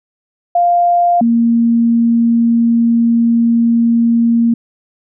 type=tone pair in turn; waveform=sine; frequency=698.5 / 232.6 Hz; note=F5 / A#3; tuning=0 / -4 cents; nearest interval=octave + perfect fifth; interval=1904 cents; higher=first; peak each=-8 dBFS; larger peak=neither; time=0.55-1.21 / 1.21-4.54 s; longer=second; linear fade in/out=5 ms; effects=none